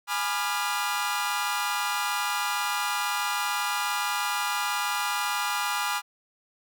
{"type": "chord", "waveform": "sawtooth", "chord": "G# diminished seventh", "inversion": "none", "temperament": "equal with one note detuned", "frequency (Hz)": [830.6, 987.8, 1202.8, 1396.9], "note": ["G#5", "B5", "D6", "F6"], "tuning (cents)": [0, 0, 41, 0], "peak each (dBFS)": -28, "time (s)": [0.07, 6.02], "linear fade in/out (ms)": 50, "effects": []}